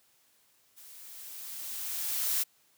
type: noise with level ramp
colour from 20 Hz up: blue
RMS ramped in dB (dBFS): -52 to -28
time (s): 0.76-2.44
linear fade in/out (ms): 20
effects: white hiss -67 dBFS RMS until 2.77 s + high-pass 80 Hz 12 dB/octave